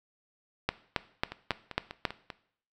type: two click trains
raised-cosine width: 0.3 ms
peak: -22 / -10 dBFS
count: 6 / 6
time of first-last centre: 1.32-2.302 / 0.69-2.052 s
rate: 5.09 / 3.67 Hz
effects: noise-tail reverb RT60 0.6 s tail -17 dB re dry